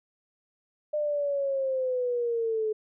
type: linear sweep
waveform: sine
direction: down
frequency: 604 to 427.5 Hz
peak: -25 dBFS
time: 0.93-2.73 s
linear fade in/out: 10 ms
effects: none